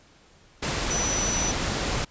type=tone in noise; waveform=sine; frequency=5940 Hz; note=F#8; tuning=6 cents sharp; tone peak=-26 dBFS; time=0.9-1.52 s; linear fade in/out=10 ms; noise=pink; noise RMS=-27 dBFS; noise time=0.62-2.05 s; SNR=-2 dB; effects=pink hiss -56 dBFS RMS until 2.1 s + resampled to 16000 Hz